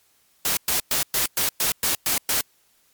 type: noise bursts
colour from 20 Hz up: white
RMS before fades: -22 dBFS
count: 9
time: 0.45-2.41 s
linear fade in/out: 2 ms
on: 120 ms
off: 110 ms
effects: white hiss -62 dBFS RMS until 2.93 s + MP3 96 kbps